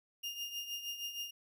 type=tone with tremolo; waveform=35% pulse; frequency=2824 Hz; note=F7; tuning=19 cents sharp; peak=-35 dBFS; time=0.23-1.31 s; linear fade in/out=10 ms; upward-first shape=triangle; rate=6.4 Hz; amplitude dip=70%; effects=none

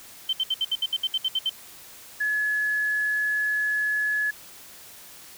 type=tone bursts; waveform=sine; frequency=3097 Hz; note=G7; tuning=22 cents flat; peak=-21 dBFS; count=12; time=0.29-1.496 s; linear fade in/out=5 ms; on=40 ms; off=66 ms
type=tone; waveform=sine; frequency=1702 Hz; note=G#6; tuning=42 cents sharp; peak=-22 dBFS; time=2.2-4.31 s; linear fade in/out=10 ms
effects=white hiss -46 dBFS RMS until 5.37 s

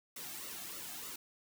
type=noise with flanger; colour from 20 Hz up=white; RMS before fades=-45 dBFS; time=0.16-1.16 s; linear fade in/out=5 ms; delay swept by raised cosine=1.2 to 2.1 ms; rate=3.3 Hz; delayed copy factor=-0.7; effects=none

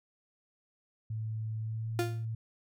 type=tone with pitch glide; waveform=sine; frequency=110 to 112.31 Hz; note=A2 to A2; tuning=0 to +36 cents; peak=-33 dBFS; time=1.1-2.35 s; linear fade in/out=5 ms; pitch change=+36 cents; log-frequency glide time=1.6-1.89 s
type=tone with exponential decay; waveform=35% pulse; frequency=349.2 Hz; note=F4; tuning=in tune; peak=-24 dBFS; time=1.99-2.25 s; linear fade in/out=1 ms; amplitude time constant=55 ms
effects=none

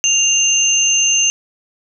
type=tone pair together; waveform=sine; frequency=2794 / 6276 Hz; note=F7 / G8; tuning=0 / +1 cents; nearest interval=octave + major second; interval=1401 cents; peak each=-15 / -13 dBFS; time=0.04-1.3 s; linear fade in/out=0 ms; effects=none

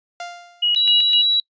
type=tone with exponential decay; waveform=sawtooth; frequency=698.5 Hz; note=F5; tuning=in tune; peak=-23 dBFS; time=0.2-0.85 s; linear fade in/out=2 ms; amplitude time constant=140 ms
type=tone with tremolo; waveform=sine; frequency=2900 Hz; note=F#7; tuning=35 cents flat; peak=-15 dBFS; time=0.62-1.22 s; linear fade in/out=10 ms; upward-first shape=square; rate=3.9 Hz; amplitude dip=80%
type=tone; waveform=sine; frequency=3903 Hz; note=B7; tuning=21 cents flat; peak=-14 dBFS; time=0.76-1.4 s; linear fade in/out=2 ms
effects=noise-tail reverb RT60 0.1 s tail -26 dB re dry + resampled to 16000 Hz

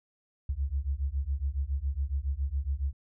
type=beating tone pair; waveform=sine; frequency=65.7 / 72.9 Hz; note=C2 / D2; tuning=+8 / -12 cents; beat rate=7.2 Hz; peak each=-31 dBFS; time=0.49-2.93 s; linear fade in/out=5 ms; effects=none

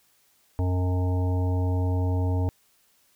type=harmonic tone; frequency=91 Hz; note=F#2; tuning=28 cents flat; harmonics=1 / 3 / 5 / 7 / 9 / 10; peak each=-22 / -32 / -36 / -39 / -41 / -42 dBFS; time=0.59-2.49 s; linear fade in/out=0 ms; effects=white hiss -64 dBFS RMS until 3.15 s

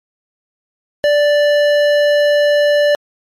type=tone with hard clipping; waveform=sine; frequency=586 Hz; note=D5; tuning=4 cents flat; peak=-11 dBFS; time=1.04-2.95 s; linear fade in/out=0 ms; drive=13 dB; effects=MP3 64 kbps

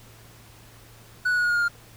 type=tone with pitch steps; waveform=triangle; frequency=1480 / 1467.2 / 1454.6 / 1442 / 1429.6 / 1417.3 / 1405 Hz; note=F#6 / F#6 / F#6 / F#6 / F6 / F6 / F6; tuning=0 / -15 / -30 / -45 / +40 / +25 / +10 cents; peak=-18 dBFS; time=1.25-1.684 s; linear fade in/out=10 ms; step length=62 ms; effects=added 113 Hz sine -51 dBFS peak until 1.96 s + pink hiss -51 dBFS RMS until 1.96 s

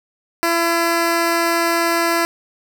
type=tone; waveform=10% pulse; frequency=336.9 Hz; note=E4; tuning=38 cents sharp; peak=-7 dBFS; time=0.43-2.25 s; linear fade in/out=0 ms; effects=none

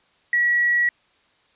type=tone with quantisation; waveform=sine; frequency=1925 Hz; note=B6; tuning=45 cents flat; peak=-16 dBFS; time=0.33-0.89 s; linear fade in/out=2 ms; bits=7; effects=white hiss -61 dBFS RMS until 1.55 s + resampled to 8000 Hz

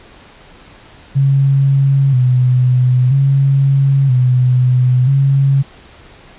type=tone with vibrato; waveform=sine; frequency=131.6 Hz; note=C3; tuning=10 cents sharp; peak=-8 dBFS; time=1.15-5.63 s; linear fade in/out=20 ms; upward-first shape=square; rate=0.51 Hz; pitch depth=73 cents each way; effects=pink hiss -41 dBFS RMS until 6.38 s + resampled to 8000 Hz

